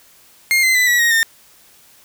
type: tone with pitch steps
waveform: 40% pulse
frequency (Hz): 2126 / 2061 / 1997.4 / 1936.1 / 1876.6 / 1819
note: C7 / C7 / B6 / B6 / A#6 / A#6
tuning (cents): +27 / -27 / +19 / -35 / +11 / -43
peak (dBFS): -11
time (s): 0.51-1.23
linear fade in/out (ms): 0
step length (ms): 120
effects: white hiss -49 dBFS RMS until 2.04 s